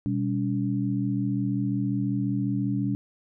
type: tone cluster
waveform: sine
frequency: 123.9 / 198.6 / 284.1 Hz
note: B2 / G3 / C#4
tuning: +6 / +23 / +43 cents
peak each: -28 dBFS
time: 0.06-2.95 s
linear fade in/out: 0 ms
effects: none